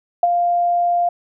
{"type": "tone with ADSR envelope", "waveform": "sine", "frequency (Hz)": 698.5, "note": "F5", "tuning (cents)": 0, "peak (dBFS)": -8, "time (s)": [0.23, 1.09], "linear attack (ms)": 3, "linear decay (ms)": 28, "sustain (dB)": -6, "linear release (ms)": 5, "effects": []}